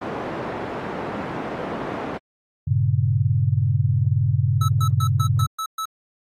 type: band-pass noise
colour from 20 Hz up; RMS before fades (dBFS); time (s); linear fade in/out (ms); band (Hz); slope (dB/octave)
pink; -29; 0.01-2.18; 10; 190 to 1200; 12
type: chord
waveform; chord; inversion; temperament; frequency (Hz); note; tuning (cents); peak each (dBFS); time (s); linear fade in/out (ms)
sine; G diminished; none; equal; 98 / 116.54 / 138.59; G2 / Bb2 / Db3; 0 / 0 / 0; -21; 2.67-5.47; 10
type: tone bursts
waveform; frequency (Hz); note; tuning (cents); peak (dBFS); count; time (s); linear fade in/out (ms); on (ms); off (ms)
square; 1304; E6; -19; -25; 7; 4.61-5.855; 5; 75; 120
effects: AAC 48 kbps